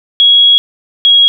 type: tone pair in turn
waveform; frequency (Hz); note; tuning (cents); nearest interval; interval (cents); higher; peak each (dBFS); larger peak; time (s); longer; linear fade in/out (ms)
sine; 3322 / 3304; G#7 / G#7; 0 / -10; unison; 10; first; -3; neither; 0.2-0.58 / 1.05-1.28; first; 0
effects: none